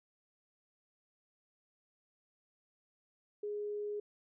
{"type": "tone", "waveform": "sine", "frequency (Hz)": 415.3, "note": "G#4", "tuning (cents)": 0, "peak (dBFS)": -36, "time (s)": [3.43, 4], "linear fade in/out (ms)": 5, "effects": []}